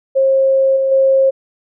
sine tone with level steps, 536 Hz, C5, 42 cents sharp, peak -9 / -12 / -8 dBFS, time 0.15-1.31 s, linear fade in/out 20 ms, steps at 0.76 / 0.91 s, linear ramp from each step 10 ms, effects none

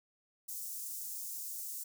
white high-pass noise, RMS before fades -42 dBFS, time 0.48-1.84 s, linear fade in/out 10 ms, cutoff 6300 Hz, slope 24 dB/octave, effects none

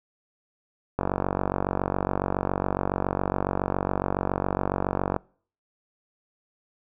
click train, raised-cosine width 1 ms, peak -10 dBFS, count 198, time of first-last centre 0.99-5.164 s, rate 47.2 Hz, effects noise-tail reverb RT60 0.5 s tail -25 dB re dry

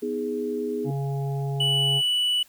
sine chord, G# minor, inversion first, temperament equal with one note detuned, 246.9 / 315.5 / 415.3 Hz, B3 / D#4 / G#4, 0 / +24 / 0 cents, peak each -31 / -33 / -27 dBFS, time 0.02-0.91 s, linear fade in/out 10 ms
harmonic tone, 138.59 Hz, C#3, in tune, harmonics 1 / 3 / 5 / 6, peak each -25 / -35 / -39 / -41 dBFS, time 0.84-2.02 s, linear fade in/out 50 ms
triangle tone, 2960 Hz, F#7, in tune, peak -19 dBFS, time 1.6-2.43 s, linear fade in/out 5 ms
effects white hiss -56 dBFS RMS until 2.48 s

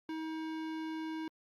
sine tone with hard clipping, 318.1 Hz, D#4, 38 cents sharp, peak -39 dBFS, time 0.09-1.28 s, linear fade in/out 2 ms, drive 18 dB, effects Opus 48 kbps

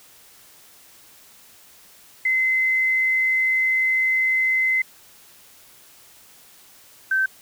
sine tone pair in turn, 2054 / 1548.1 Hz, C7 / G6, -33 / -22 cents, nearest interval perfect fourth, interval 489 cents, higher first, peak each -17 dBFS, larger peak neither, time 2.25-4.82 / 7.11-7.26 s, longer first, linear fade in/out 5 ms, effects white hiss -50 dBFS RMS until 7.41 s

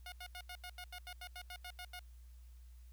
10% pulse tone bursts, 721 Hz, F#5, 45 cents flat, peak -38 dBFS, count 14, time 0.06-1.993 s, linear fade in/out 2 ms, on 61 ms, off 83 ms, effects added 60 Hz sine -53 dBFS peak until 2.92 s + white hiss -73 dBFS RMS until 2.92 s

